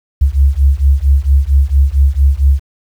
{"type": "beating tone pair", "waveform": "sine", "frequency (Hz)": [66.9, 71.3], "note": ["C2", "C#2"], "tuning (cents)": [39, 49], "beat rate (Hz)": 4.4, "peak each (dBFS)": -10, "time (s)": [0.21, 2.6], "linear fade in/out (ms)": 10, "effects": ["7-bit"]}